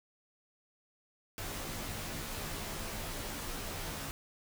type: noise with comb filter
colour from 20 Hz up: pink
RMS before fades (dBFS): -40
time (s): 1.38-4.11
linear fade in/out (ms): 0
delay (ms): 16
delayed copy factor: -0.9
effects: none